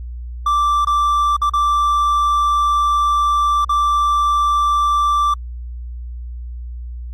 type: tone with dropouts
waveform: triangle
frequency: 1172 Hz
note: D6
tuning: 4 cents flat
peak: -11 dBFS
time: 0.46-5.34 s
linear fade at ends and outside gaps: 5 ms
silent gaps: 0.849-0.87 / 1.367-1.416 / 1.497-1.535 / 3.648-3.692 s
effects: added 60 Hz sine -26 dBFS peak until 7.13 s + AAC 64 kbps